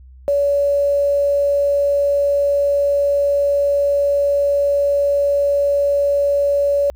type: tone with quantisation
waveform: sine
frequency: 568 Hz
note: C#5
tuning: 42 cents sharp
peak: -13 dBFS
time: 0.28-6.9 s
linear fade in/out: 0 ms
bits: 7
effects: added 64 Hz sine -39 dBFS peak until 6.95 s